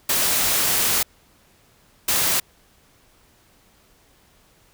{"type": "noise bursts at uneven times", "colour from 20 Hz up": "white", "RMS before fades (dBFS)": -20, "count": 2, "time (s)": [[0.09, 1.03], [2.08, 2.4]], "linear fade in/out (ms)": 5, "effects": ["pink hiss -57 dBFS RMS until 4.73 s"]}